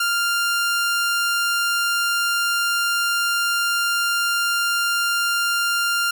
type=tone; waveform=sawtooth; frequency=1396 Hz; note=F6; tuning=1 cent flat; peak=-15 dBFS; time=0-6.11 s; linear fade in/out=5 ms; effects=none